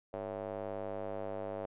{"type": "tone with band-pass filter", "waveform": "square", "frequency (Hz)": 50.3, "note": "G1", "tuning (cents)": 45, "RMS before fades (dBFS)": -40, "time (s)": [0.13, 1.66], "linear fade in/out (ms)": 5, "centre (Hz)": 590, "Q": 3.1, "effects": ["resampled to 8000 Hz"]}